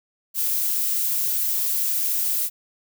violet noise, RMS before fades -23 dBFS, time 0.34-2.5 s, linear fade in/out 50 ms, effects none

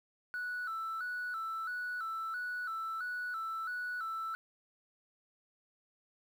sine tone with vibrato, 1396.9 Hz, F6, in tune, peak -34 dBFS, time 0.34-4.35 s, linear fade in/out 0 ms, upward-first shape square, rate 1.5 Hz, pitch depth 92 cents each way, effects tanh soft clip ceiling -33 dBFS + 10-bit

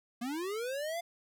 square linear sweep, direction up, 227.8 to 702 Hz, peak -35 dBFS, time 0.21-1.01 s, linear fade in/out 10 ms, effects none

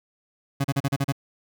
30% pulse tone bursts, 138.59 Hz, C#3, in tune, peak -18 dBFS, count 7, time 0.6-1.124 s, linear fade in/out 10 ms, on 44 ms, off 36 ms, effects none

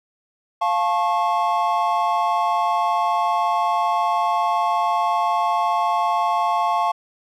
triangle chord, F augmented, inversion none, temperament just, 698.5 / 873.1 / 1091.3 Hz, F5 / A5 / C#6, 0 / -14 / -27 cents, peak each -20 dBFS, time 0.61-6.92 s, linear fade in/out 10 ms, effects none

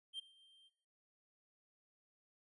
triangle tone with ADSR envelope, 3160 Hz, G7, 13 cents sharp, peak -38 dBFS, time 0.13-0.7 s, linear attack 60 ms, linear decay 11 ms, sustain -24 dB, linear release 32 ms, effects noise-tail reverb RT60 0.9 s tail -21 dB re dry + resampled to 24000 Hz

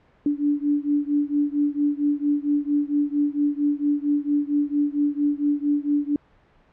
sine beating tone pair, 289.1 / 293.5 Hz, D4 / D4, -27 / -1 cents, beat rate 4.4 Hz, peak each -22 / -23 dBFS, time 0.26-6.16 s, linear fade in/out 2 ms, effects pink hiss -58 dBFS RMS until 6.72 s + low-pass 2000 Hz 12 dB/octave

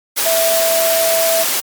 sine tone in noise, 659.3 Hz, E5, in tune, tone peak -14 dBFS, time 0.25-1.44 s, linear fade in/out 20 ms, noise white, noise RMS -17 dBFS, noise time 0.16-1.61 s, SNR 0 dB, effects high-pass 300 Hz 12 dB/octave + Opus 48 kbps

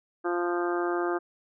harmonic tone, 174.61 Hz, F3, in tune, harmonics 2 / 3 / 4 / 5 / 6 / 7 / 8 / 9, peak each -27 / -38 / -34 / -38 / -41 / -35 / -41 / -38 dBFS, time 0.24-1.19 s, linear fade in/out 20 ms, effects none

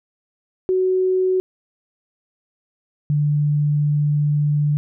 sine tone pair in turn, 372.4 / 147.52 Hz, F#4 / D3, +11 / +8 cents, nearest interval octave + major third, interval 1603 cents, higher first, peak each -15 dBFS, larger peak neither, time 0.69-1.4 / 3.1-4.77 s, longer second, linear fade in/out 0 ms, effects none

